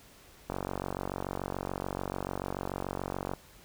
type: click train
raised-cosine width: 1 ms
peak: -19 dBFS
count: 134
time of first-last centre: 0.5-3.336 s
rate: 46.9 Hz
effects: pink hiss -56 dBFS RMS until 3.64 s